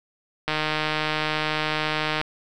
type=click train; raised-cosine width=0.3 ms; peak=-8 dBFS; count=268; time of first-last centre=0.48-2.214 s; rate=154 Hz; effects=none